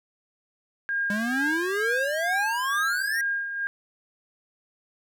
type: tone with tremolo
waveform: sine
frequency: 1616 Hz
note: G#6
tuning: 48 cents flat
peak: -23 dBFS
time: 0.89-3.67 s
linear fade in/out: 0 ms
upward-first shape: sine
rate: 2.2 Hz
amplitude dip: 55%
type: exponential sweep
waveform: square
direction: up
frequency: 200 to 1921 Hz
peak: -27 dBFS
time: 1.1-3.21 s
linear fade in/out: 2 ms
effects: none